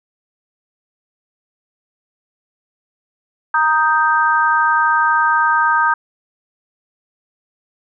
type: chord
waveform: sine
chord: Eb major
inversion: second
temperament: equal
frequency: 932.3 / 1244.5 / 1568 Hz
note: Bb5 / Eb6 / G6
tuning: 0 / 0 / 0 cents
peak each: -16 dBFS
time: 3.54-5.94 s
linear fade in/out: 5 ms
effects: none